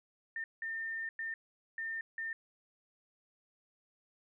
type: tone bursts at uneven times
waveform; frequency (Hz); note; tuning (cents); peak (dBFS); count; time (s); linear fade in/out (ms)
sine; 1809; A6; +48; -36; 5; 0.36-0.44 / 0.62-1.09 / 1.19-1.34 / 1.78-2.01 / 2.18-2.33; 2
effects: none